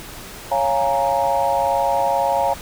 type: chord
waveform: sine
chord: Bb minor seventh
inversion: first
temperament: equal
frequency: 554.4 / 698.5 / 830.6 / 932.3 Hz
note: Db5 / F5 / Ab5 / Bb5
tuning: 0 / 0 / 0 / 0 cents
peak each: -21 dBFS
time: 0.51-2.54 s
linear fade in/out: 10 ms
effects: tanh soft clip ceiling -7 dBFS + pink hiss -36 dBFS RMS until 2.61 s